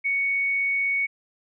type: tone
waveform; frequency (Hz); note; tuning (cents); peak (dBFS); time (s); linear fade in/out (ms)
sine; 2226; C#7; +7; -21; 0.04-1.07; 20
effects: none

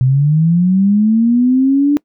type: linear sweep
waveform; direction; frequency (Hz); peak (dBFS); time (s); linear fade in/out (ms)
sine; up; 125.4 to 293.7; -8; 0.01-1.97; 0
effects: noise-tail reverb RT60 0.1 s tail -24 dB re dry

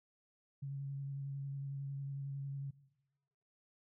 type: tone with vibrato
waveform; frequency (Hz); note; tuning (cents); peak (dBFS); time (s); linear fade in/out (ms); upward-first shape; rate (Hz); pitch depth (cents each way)
sine; 138.59; C#3; 0; -39; 0.62-2.71; 10; square; 11; 12
effects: noise-tail reverb RT60 1.0 s tail -19 dB re dry

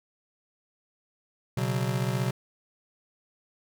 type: chord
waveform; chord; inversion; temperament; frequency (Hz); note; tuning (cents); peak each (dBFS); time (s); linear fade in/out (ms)
square; B suspended second; none; just; 123.47 / 138.9 / 185.21; B2 / C#3 / F#3; 0 / +4 / +2; -29 / -32 / -33; 1.57-2.31; 5
effects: none

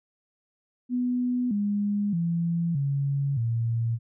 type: tone with pitch steps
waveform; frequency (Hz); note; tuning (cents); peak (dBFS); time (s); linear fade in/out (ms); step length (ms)
sine; 247.6 / 204.6 / 169.12 / 139.77 / 115.51; B3 / G#3 / E3 / C#3 / A#2; +5 / -26 / +45 / +15 / -15; -23; 0.89-3.99; 50; 620
effects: none

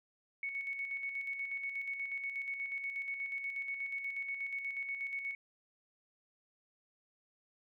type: tone with tremolo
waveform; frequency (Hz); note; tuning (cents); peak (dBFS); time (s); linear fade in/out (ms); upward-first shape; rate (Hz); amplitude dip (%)
sine; 2217; C#7; 0; -35; 0.43-5.35; 2; square; 8.3; 45
effects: none

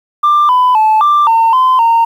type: tone with pitch steps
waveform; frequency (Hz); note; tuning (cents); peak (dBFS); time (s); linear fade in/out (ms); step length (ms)
sine; 1187 / 1001 / 869 / 1181 / 908 / 1027 / 920; D6 / B5 / A5 / D6 / A#5 / C6 / A#5; +18 / +23 / -22 / +9 / -46 / -33 / -23; -4; 0.23-2.05; 10; 260
effects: tanh soft clip ceiling -4 dBFS + 7-bit

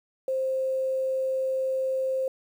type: tone with quantisation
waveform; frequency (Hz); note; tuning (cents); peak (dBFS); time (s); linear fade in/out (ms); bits
sine; 526; C5; +9; -24; 0.28-2.28; 2; 9
effects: none

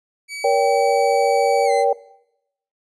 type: tone with pitch glide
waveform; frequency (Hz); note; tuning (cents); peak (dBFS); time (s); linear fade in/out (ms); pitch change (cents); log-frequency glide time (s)
sawtooth; 2279 to 2054; C#7 to C7; +47 to -33; -25; 0.28-1.85; 50; -180; 1.65-1.71
type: chord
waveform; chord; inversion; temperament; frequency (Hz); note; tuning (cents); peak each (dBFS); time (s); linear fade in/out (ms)
sine; G diminished; first; just; 470.4 / 564.5 / 784; Bb4 / Db5 / G5; +16 / +31 / 0; -18; 0.44-1.93; 5
effects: noise-tail reverb RT60 0.8 s tail -20 dB re dry + resampled to 24000 Hz

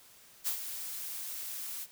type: noise with ADSR envelope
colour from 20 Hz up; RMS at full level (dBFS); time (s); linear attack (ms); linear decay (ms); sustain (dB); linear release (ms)
blue; -31; 0.44-1.87; 33; 90; -9; 44
effects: white hiss -58 dBFS RMS until 1.91 s

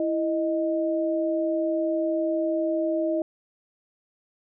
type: tone pair together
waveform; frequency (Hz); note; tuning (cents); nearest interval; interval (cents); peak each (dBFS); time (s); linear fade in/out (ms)
sine; 329.9 / 622.3; E4 / D#5; +1 / 0; major seventh; 1099; -25; 0-3.22; 2
effects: none

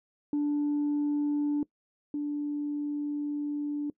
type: tone pair in turn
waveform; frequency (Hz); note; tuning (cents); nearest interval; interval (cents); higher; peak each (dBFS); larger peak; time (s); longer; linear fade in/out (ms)
sine; 292.6 / 292.6; D4 / D4; -6 / -6; unison; 0; neither; -23 / -28; first; 0.33-1.63 / 2.14-3.9; second; 2
effects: noise-tail reverb RT60 0.1 s tail -22 dB re dry + tanh soft clip ceiling -23 dBFS

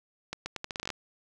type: accelerating click train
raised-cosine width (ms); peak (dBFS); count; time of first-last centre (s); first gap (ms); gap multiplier
0.2; -17; 12; 0.33-0.903; 130; 0.79
effects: none

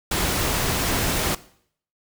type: noise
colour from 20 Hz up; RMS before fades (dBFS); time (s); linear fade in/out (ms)
pink; -23; 0.11-1.35; 5
effects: noise-tail reverb RT60 0.6 s tail -18 dB re dry

